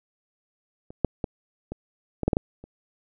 clicks, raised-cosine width 2 ms, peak -28 / -6 / -13 / -19 / -14 / -7 / -8 / -8 / -29 dBFS, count 9, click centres 0.905 / 1.047 / 1.242 / 1.72 / 2.233 / 2.28 / 2.332 / 2.369 / 2.64 s, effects none

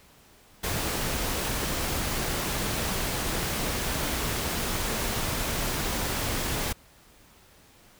pink noise, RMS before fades -29 dBFS, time 0.63-6.73 s, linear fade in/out 10 ms, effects pink hiss -56 dBFS RMS until 7.99 s

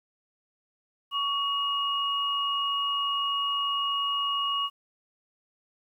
sine tone pair together, 1125.4 / 2877 Hz, C#6 / F#7, +26 / -49 cents, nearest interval octave + major third, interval 1625 cents, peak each -28 dBFS, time 1.11-4.7 s, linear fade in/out 50 ms, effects 10-bit

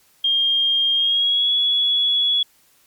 sine tone with pitch glide, 3217 to 3377 Hz, G7 to G#7, +44 to +28 cents, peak -15 dBFS, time 0.24-2.43 s, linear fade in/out 5 ms, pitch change +84 cents, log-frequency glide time 0.94-1.53 s, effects white hiss -57 dBFS RMS until 2.86 s + MP3 96 kbps

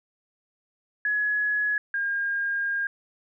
sine tone pair in turn, 1687 / 1615 Hz, G#6 / G#6, +27 / -49 cents, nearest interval minor second, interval 76 cents, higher first, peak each -22 / -24 dBFS, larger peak first, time 1.05-1.78 / 1.94-2.87 s, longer second, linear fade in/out 2 ms, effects none

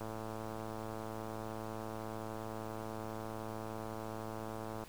click train, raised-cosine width 1 ms, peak -29 dBFS, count 532, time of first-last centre 0.01-4.837 s, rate 110 Hz, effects pink hiss -56 dBFS RMS until 4.88 s

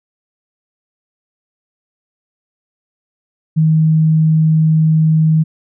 sine tone, 158 Hz, D#3, 27 cents sharp, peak -8 dBFS, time 3.56-5.44 s, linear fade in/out 20 ms, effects none

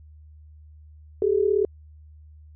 sine tone pair together, 389.1 / 426.5 Hz, G4 / G#4, -13 / +46 cents, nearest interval major second, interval 159 cents, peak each -21 dBFS, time 1.22-1.65 s, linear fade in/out 2 ms, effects added 76 Hz sine -45 dBFS peak until 2.55 s

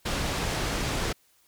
pink low-pass noise, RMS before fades -29 dBFS, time 0.05-1.13 s, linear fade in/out 10 ms, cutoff 7200 Hz, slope 12 dB/octave, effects white hiss -64 dBFS RMS until 1.47 s

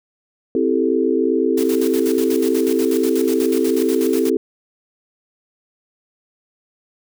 sine chord, A minor seventh, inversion first, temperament equal, 261.6 / 329.6 / 392 / 440 Hz, C4 / E4 / G4 / A4, 0 / 0 / 0 / 0 cents, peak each -20 dBFS, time 0.55-4.37 s, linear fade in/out 2 ms
white noise with tremolo, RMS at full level -30 dBFS, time 1.57-4.3 s, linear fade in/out 10 ms, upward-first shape square, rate 8.2 Hz, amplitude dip 70%
effects none

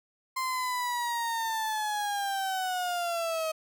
35% pulse linear sweep, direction down, 1046.5 to 630 Hz, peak -27 dBFS, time 0.36-3.52 s, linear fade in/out 10 ms, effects none

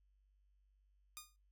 5% pulse tone with exponential decay, 1224 Hz, D#6, 29 cents flat, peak -33 dBFS, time 1.17-1.36 s, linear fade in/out 0 ms, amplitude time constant 40 ms, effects noise-tail reverb RT60 0.2 s tail -17 dB re dry + added 49 Hz sine -70 dBFS peak until 1.51 s

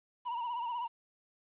triangle tone with vibrato, 954 Hz, A#5, 40 cents sharp, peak -32 dBFS, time 0.25-0.88 s, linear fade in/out 20 ms, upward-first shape sine, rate 16 Hz, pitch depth 69 cents each way, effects resampled to 8000 Hz + 11-bit

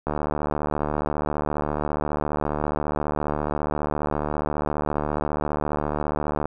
click train, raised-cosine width 1 ms, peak -11 dBFS, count 478, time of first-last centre 0.07-6.456 s, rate 74.7 Hz, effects none

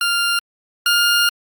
20% pulse tone pair in turn, 1396.9 / 1411.5 Hz, F6 / F6, 0 / +18 cents, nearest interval unison, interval 18 cents, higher second, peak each -11 / -8 dBFS, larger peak second, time 0.01-0.39 / 0.86-1.29 s, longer second, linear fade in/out 2 ms, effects Opus 32 kbps

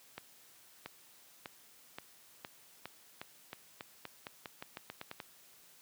accelerating click train, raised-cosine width 0.3 ms, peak -26 dBFS, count 18, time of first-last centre 0.18-5.202 s, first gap 680 ms, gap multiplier 0.88, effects white hiss -61 dBFS RMS until 5.81 s + high-pass 100 Hz 12 dB/octave

